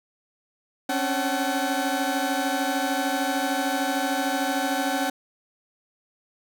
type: tone cluster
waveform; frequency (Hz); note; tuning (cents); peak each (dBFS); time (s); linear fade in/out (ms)
30% pulse; 268.4 / 281.7 / 758 / 869; C4 / C#4 / F#5 / A5; +44 / +28 / +42 / -22; -26 / -27 / -24 / -31; 0.89-5.1; 5
effects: none